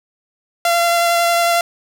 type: tone with vibrato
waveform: sawtooth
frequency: 685 Hz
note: F5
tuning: 34 cents flat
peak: -9 dBFS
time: 0.65-1.61 s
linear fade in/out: 2 ms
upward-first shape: sine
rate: 11 Hz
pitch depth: 10 cents each way
effects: none